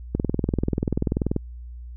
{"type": "click train", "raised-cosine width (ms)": 3, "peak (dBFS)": -9, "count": 26, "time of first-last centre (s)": [0.15, 1.364], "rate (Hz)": 20.6, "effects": ["added 60 Hz sine -35 dBFS peak until 1.96 s"]}